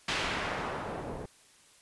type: noise with low-pass filter sweep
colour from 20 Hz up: white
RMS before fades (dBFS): -35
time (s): 0.08-1.26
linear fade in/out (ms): 5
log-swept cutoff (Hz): 3500 to 440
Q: 0.9
effects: white hiss -60 dBFS RMS until 1.81 s + resampled to 24000 Hz